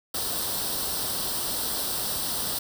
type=noise with comb filter; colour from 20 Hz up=white; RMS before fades=-29 dBFS; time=0.14-2.59 s; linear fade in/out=5 ms; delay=0.22 ms; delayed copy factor=+0.7; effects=none